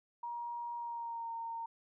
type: tone with pitch glide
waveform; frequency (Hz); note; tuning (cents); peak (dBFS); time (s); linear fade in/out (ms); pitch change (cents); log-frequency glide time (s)
sine; 948 to 918.9; A#5 to A#5; +29 to -25; -38; 0.23-1.66; 5; -54; 0.75-1.32
effects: none